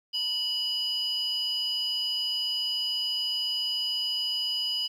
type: tone pair together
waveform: sine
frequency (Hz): 2947 / 4960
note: F#7 / D#8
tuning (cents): -8 / -6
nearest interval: major sixth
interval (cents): 902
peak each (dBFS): -28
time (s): 0.13-4.88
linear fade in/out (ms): 20
effects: tanh soft clip ceiling -22 dBFS + 10-bit